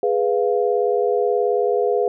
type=chord; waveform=sine; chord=F diminished; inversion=first; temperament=equal; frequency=415.3 / 493.9 / 698.5 Hz; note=Ab4 / Cb5 / F5; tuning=0 / 0 / 0 cents; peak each=-19 / -20 / -24 dBFS; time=0.03-2.08 s; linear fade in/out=2 ms; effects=none